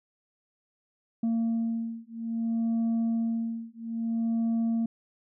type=beating tone pair; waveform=sine; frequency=228.3 / 228.9 Hz; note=A#3 / A#3; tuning=-36 / -31 cents; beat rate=0.6 Hz; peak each=-27 dBFS; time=1.23-4.86 s; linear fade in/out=5 ms; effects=tanh soft clip ceiling -23 dBFS